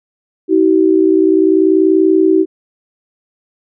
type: tone pair together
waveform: sine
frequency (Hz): 319.9 / 380.4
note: D#4 / F#4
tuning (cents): +48 / +48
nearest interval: minor third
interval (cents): 300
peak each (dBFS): -10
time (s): 0.48-2.46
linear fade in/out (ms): 50
effects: none